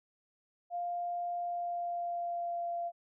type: tone with pitch glide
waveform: sine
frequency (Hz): 700 to 689.6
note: F5 to F5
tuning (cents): +4 to -22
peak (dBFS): -33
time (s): 0.7-2.92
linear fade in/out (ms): 50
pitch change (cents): -26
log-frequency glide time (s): 1.38-2.68
effects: none